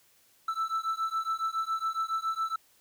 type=beating tone pair; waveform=triangle; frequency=1318.5 / 1325.7 Hz; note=E6 / E6; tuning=0 / +9 cents; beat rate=7.2 Hz; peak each=-30 dBFS; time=0.48-2.56 s; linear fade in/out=5 ms; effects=white hiss -64 dBFS RMS until 2.8 s